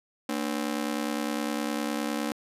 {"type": "ring-modulated tone", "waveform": "sawtooth", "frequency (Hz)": 262.6, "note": "C4", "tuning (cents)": 6, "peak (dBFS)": -21, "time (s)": [0.29, 2.32], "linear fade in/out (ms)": 0, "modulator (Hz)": 34.9, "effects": ["resampled to 32000 Hz"]}